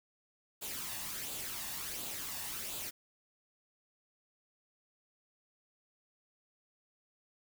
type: noise with flanger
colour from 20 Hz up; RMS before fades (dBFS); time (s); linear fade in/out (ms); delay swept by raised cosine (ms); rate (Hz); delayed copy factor
white; -41; 0.61-2.91; 20; 0.26 to 1.13; 1.4; +0.5
effects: none